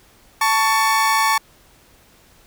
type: tone pair together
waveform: 30% pulse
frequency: 885 / 1119.7 Hz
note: A5 / C#6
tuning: +10 / +17 cents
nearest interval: major third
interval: 407 cents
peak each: -15 dBFS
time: 0.41-1.38 s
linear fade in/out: 5 ms
effects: pink hiss -52 dBFS RMS until 2.46 s